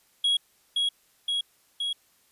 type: tone with echo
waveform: triangle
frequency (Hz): 3315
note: G#7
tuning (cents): -4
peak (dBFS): -19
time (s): 0.24-0.37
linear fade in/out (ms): 5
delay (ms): 520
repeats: 3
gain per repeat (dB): -2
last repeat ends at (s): 1.93
effects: white hiss -64 dBFS RMS until 2.31 s + resampled to 32000 Hz